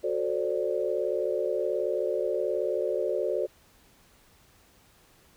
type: chord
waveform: sine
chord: D dominant seventh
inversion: first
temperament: just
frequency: 367.1 / 440.5 / 528.6 / 587.3 Hz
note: F#4 / A4 / C5 / D5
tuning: -14 / +2 / +18 / 0 cents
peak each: -31 dBFS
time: 0.03-3.47 s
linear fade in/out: 20 ms
effects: pink hiss -60 dBFS RMS until 5.36 s